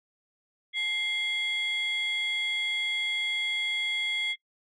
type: tone pair together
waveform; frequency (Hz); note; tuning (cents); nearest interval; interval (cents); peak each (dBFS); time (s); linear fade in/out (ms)
sine; 2100 / 3334; C7 / G#7; +6 / +6; minor sixth; 800; -28; 0.73-4.36; 50
effects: noise-tail reverb RT60 0.1 s tail -21 dB re dry + tanh soft clip ceiling -23 dBFS